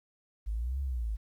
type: exponential two-way sweep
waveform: sine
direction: up then down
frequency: 50.6 to 70 to 50.6 Hz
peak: -30 dBFS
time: 0.46-1.17 s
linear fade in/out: 20 ms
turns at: 0.81 s
effects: 11-bit